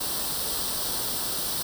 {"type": "noise with comb filter", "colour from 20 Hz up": "white", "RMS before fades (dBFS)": -29, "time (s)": [0, 1.63], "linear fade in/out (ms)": 10, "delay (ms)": 0.22, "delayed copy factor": 0.7, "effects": []}